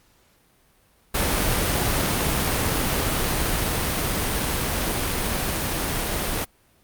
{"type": "noise with level ramp", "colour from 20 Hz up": "pink", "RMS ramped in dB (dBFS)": [-22, -25], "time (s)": [1.14, 6.45], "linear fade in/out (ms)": 10, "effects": ["pink hiss -60 dBFS RMS until 6.83 s", "Opus 48 kbps"]}